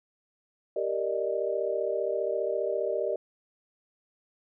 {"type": "chord", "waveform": "sine", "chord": "Eb major seventh", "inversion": "first", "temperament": "equal", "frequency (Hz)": [392, 466.2, 587.3, 622.3], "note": ["G4", "Bb4", "D5", "Eb5"], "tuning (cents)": [0, 0, 0, 0], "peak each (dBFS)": -32, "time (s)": [0.76, 3.16], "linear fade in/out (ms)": 5, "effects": []}